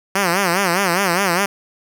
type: tone with vibrato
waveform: 5% pulse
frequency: 184.7 Hz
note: F#3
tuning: 3 cents flat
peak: -4 dBFS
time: 0.15-1.46 s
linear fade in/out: 5 ms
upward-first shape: sine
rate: 4.9 Hz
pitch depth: 160 cents each way
effects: none